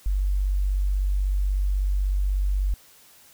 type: tone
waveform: sine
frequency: 48.14 Hz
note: G1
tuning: 31 cents flat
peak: -20 dBFS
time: 0.06-2.74 s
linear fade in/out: 0 ms
effects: white hiss -53 dBFS RMS until 3.33 s